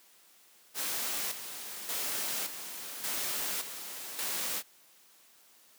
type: noise with tremolo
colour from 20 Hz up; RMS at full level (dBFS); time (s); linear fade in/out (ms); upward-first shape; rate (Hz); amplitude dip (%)
white; -34; 0.74-4.63; 50; square; 0.87; 60
effects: white hiss -61 dBFS RMS until 5.78 s + high-pass 200 Hz 12 dB/octave